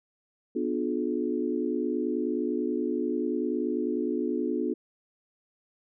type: chord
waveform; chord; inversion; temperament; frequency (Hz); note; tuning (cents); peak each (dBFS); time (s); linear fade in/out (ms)
sine; B diminished seventh; none; just; 246.9 / 296.3 / 355.6 / 426.7; B3 / D4 / F4 / Ab4; 0 / +15 / +31 / +47; -31 / -31 / -31 / -33; 0.55-4.74; 10
effects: none